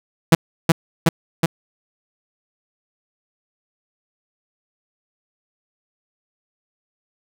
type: tone with echo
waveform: sawtooth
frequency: 164.81 Hz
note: E3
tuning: in tune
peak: -3 dBFS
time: 0.32-0.35 s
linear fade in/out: 5 ms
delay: 370 ms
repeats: 3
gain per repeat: -2 dB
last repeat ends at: 1.46 s
effects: none

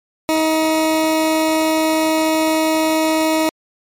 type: tone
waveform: 20% pulse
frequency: 316.7 Hz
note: D#4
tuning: 31 cents sharp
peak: -9 dBFS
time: 0.29-3.49 s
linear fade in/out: 0 ms
effects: MP3 64 kbps

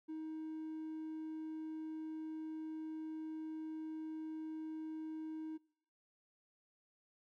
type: tone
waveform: triangle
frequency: 315 Hz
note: D#4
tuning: 21 cents sharp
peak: -39 dBFS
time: 0.08-5.58 s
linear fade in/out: 20 ms
effects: noise-tail reverb RT60 0.6 s tail -25 dB re dry + tanh soft clip ceiling -35 dBFS

